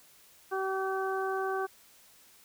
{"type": "harmonic tone", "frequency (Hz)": 383, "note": "G4", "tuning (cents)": -40, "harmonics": [1, 2, 3, 4], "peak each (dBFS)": [-32, -35, -37, -38], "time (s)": [0.51, 1.67], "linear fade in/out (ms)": 20, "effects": ["white hiss -59 dBFS RMS until 2.44 s"]}